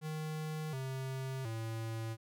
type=tone with pitch steps; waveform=square; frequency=155.56 / 132.33 / 112.57 Hz; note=D#3 / C3 / A2; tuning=0 / +20 / +40 cents; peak=-38 dBFS; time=0.01-2.17 s; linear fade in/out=50 ms; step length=720 ms; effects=none